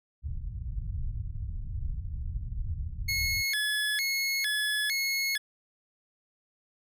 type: low-pass noise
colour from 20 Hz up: pink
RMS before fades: -34 dBFS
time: 0.22-3.44 s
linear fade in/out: 50 ms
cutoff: 110 Hz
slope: 24 dB/octave
type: tone with vibrato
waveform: 25% pulse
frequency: 1926 Hz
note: B6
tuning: 44 cents flat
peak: -23 dBFS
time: 3.08-5.38 s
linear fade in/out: 10 ms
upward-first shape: square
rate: 1.1 Hz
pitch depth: 210 cents each way
effects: none